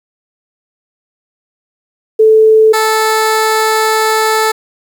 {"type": "tone pair in turn", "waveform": ["sine", "15% pulse"], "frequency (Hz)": [438, 438], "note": ["A4", "A4"], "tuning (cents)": [-8, -8], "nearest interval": "unison", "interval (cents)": 0, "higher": "neither", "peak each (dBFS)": -3, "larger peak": "neither", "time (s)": [[2.19, 2.73], [2.73, 4.52]], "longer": "second", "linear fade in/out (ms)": 10, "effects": ["7-bit"]}